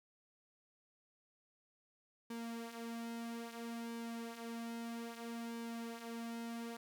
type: tone with flanger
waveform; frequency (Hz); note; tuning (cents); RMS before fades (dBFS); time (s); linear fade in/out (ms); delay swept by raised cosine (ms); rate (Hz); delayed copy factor
sawtooth; 231.9; A#3; -9; -45; 2.3-6.77; 5; 1.5 to 6.9; 0.61; -0.6
effects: none